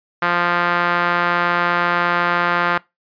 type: tone with band-pass filter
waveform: sawtooth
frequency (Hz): 174.4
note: F3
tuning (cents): -2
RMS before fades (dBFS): -18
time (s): 0.22-2.78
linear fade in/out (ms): 5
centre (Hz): 1400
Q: 2
effects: noise-tail reverb RT60 0.2 s tail -22 dB re dry + resampled to 11025 Hz